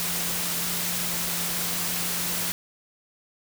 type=tone in noise; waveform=sine; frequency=174.61 Hz; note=F3; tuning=in tune; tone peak=-37 dBFS; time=0-2.52 s; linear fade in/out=0 ms; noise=white; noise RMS=-28 dBFS; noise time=0-2.52 s; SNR=-12 dB; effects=none